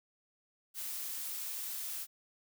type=noise; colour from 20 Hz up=blue; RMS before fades=-40 dBFS; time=0.74-2.07 s; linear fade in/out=50 ms; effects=none